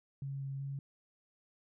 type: tone with pitch steps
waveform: sine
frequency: 137.7 / 136.6 / 138.3 Hz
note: C#3 / C#3 / C#3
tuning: -11 / -25 / -4 cents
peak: -37 dBFS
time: 0.22-0.79 s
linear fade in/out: 2 ms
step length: 190 ms
effects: none